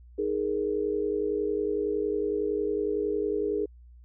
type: chord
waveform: sine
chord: D# suspended fourth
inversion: none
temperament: equal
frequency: 311.1 / 415.3 / 466.2 Hz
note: D#4 / G#4 / A#4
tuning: 0 / 0 / 0 cents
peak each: -33 / -27 / -32 dBFS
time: 0.18-3.66 s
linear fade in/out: 10 ms
effects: added 60 Hz sine -48 dBFS peak until 4.04 s